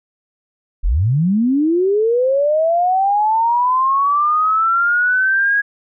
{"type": "linear sweep", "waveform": "sine", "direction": "up", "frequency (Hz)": [30.87, 1661.2], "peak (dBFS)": -12, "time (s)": [0.83, 5.62], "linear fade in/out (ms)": 20, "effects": []}